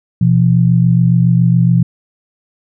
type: tone pair together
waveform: sine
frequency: 123.8 / 170.96 Hz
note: B2 / F3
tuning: +5 / -37 cents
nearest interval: tritone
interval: 558 cents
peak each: -10 dBFS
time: 0.21-1.83 s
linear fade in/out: 5 ms
effects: none